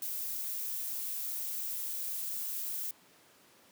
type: noise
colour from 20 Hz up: violet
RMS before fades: -37 dBFS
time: 0.02-2.91 s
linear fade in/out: 2 ms
effects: pink hiss -61 dBFS RMS until 3.71 s + high-pass 200 Hz 12 dB/octave